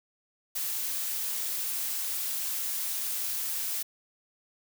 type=noise; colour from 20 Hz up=blue; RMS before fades=-32 dBFS; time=0.55-3.83 s; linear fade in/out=10 ms; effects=none